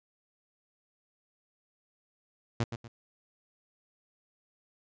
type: tone with echo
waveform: sawtooth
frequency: 116.54 Hz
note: A#2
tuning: in tune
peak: -22 dBFS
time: 2.6-2.64 s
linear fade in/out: 5 ms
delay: 120 ms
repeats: 2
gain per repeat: -9 dB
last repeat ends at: 2.88 s
effects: resampled to 16000 Hz